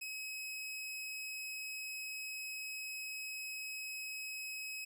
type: tone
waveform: sawtooth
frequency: 2554 Hz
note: D#7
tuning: 45 cents sharp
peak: -38 dBFS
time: 0.01-4.85 s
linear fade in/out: 10 ms
effects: none